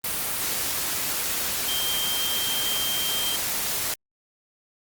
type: tone in noise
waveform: sine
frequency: 3166 Hz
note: G7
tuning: 17 cents sharp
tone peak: -27 dBFS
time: 1.68-3.36 s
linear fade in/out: 2 ms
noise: white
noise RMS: -27 dBFS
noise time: 0.04-3.94 s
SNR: -3 dB
effects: Opus 32 kbps